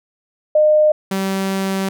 sine / sawtooth tone pair in turn, 610 / 192.92 Hz, D#5 / G3, -34 / -27 cents, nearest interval octave + minor sixth, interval 1993 cents, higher first, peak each -9 / -14 dBFS, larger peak first, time 0.55-0.92 / 1.11-1.89 s, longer second, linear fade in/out 5 ms, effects none

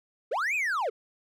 triangle linear two-way sweep, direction up then down, 384.4 to 2580 to 384.4 Hz, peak -24 dBFS, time 0.31-0.9 s, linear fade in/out 10 ms, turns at 0.55 s, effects none

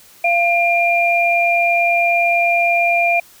sine tone pair together, 688 / 2397 Hz, F5 / D7, -26 / +35 cents, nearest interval octave + minor seventh, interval 2161 cents, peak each -15 dBFS, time 0.24-3.2 s, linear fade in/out 5 ms, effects white hiss -46 dBFS RMS until 3.4 s

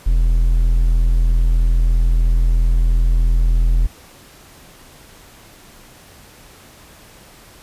triangle tone, 41.54 Hz, E1, 14 cents sharp, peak -9 dBFS, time 0.06-3.87 s, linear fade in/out 10 ms, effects pink hiss -44 dBFS RMS until 7.62 s + resampled to 32000 Hz

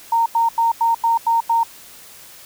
sine tone bursts, 921 Hz, A#5, 21 cents flat, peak -13 dBFS, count 7, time 0.12-1.634 s, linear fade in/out 5 ms, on 140 ms, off 89 ms, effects white hiss -42 dBFS RMS until 2.45 s

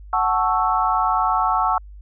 sine chord, F# minor seventh, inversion none, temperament equal, 740 / 880 / 1108.7 / 1318.5 Hz, F#5 / A5 / C#6 / E6, 0 / 0 / 0 / 0 cents, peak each -22 dBFS, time 0.13-1.78 s, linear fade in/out 2 ms, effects added 50 Hz sine -37 dBFS peak until 2.01 s

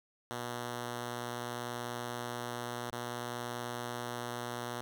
5% pulse tone with dropouts, 120.6 Hz, B2, 41 cents flat, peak -26 dBFS, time 0.31-4.81 s, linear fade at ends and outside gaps 0 ms, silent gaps 2.905-2.925 s, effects none

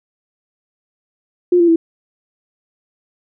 sine tone with pitch steps, 355 / 342.3 / 330.1 Hz, F4 / F4 / E4, +28 / -35 / +2 cents, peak -8 dBFS, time 1.52-1.76 s, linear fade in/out 5 ms, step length 80 ms, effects none

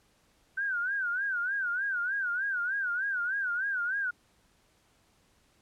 sine tone with vibrato, 1515 Hz, F#6, 40 cents sharp, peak -28 dBFS, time 0.57-4.11 s, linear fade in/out 10 ms, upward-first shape sine, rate 3.3 Hz, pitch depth 140 cents each way, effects pink hiss -67 dBFS RMS until 5.61 s + low-pass 11000 Hz 12 dB/octave

